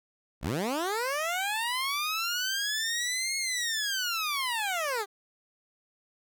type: linear two-way sweep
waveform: 15% pulse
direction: up then down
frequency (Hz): 45.41 to 2176 to 381.6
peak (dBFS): -22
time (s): 0.41-5.06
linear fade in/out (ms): 50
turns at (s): 3.37
effects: none